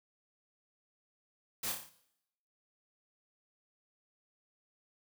white noise with echo, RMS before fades -37 dBFS, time 1.63-1.72 s, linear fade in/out 5 ms, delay 29 ms, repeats 6, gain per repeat -4 dB, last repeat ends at 1.894 s, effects noise-tail reverb RT60 0.8 s tail -17 dB re dry

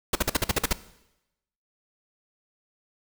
pink noise bursts, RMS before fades -22 dBFS, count 9, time 0.13-0.73 s, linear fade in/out 5 ms, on 24 ms, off 48 ms, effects noise-tail reverb RT60 0.9 s tail -17 dB re dry

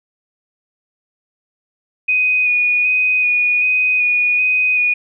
sine tone with vibrato, 2480 Hz, D#7, 6 cents flat, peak -12 dBFS, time 2.08-4.94 s, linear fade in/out 10 ms, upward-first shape square, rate 1.3 Hz, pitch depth 15 cents each way, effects none

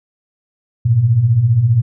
sine beating tone pair, 104.3 / 119.3 Hz, G#2 / A#2, +8 / +41 cents, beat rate 15 Hz, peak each -17 / -10 dBFS, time 0.85-1.82 s, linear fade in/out 10 ms, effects none

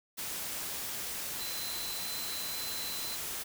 sine tone in noise, 4049 Hz, B7, 42 cents sharp, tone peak -40 dBFS, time 1.39-3.17 s, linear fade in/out 20 ms, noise white, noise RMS -38 dBFS, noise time 0.17-3.44 s, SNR -5 dB, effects none

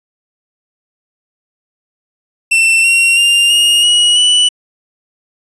45% pulse tone with pitch steps, 2687 / 2740 / 2795 / 2850 / 2907 / 2964 Hz, E7 / F7 / F7 / F7 / F#7 / F#7, +33 / -34 / +1 / +34 / -31 / +2 cents, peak -7 dBFS, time 2.51-4.49 s, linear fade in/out 10 ms, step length 330 ms, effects resampled to 24000 Hz

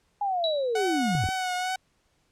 sine linear sweep, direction down, 830.6 to 77.78 Hz, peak -24 dBFS, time 0.21-1.27 s, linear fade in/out 5 ms
sine tone with exponential decay, 3907 Hz, B7, 19 cents flat, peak -24 dBFS, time 0.44-0.8 s, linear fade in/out 1 ms, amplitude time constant 78 ms
sawtooth tone with vibrato, 740 Hz, F#5, in tune, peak -23 dBFS, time 0.75-1.76 s, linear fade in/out 5 ms, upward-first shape triangle, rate 2.2 Hz, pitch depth 44 cents each way
clicks, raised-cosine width 3 ms, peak -23 dBFS, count 3, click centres 1.151 / 1.239 / 1.289 s
effects pink hiss -69 dBFS RMS until 2.31 s + low-pass 9000 Hz 12 dB/octave

